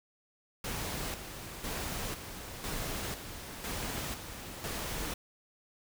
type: noise with tremolo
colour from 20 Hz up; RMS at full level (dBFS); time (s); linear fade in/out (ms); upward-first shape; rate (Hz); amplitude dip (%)
pink; -37; 0.64-5.14; 5; square; 1; 55
effects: none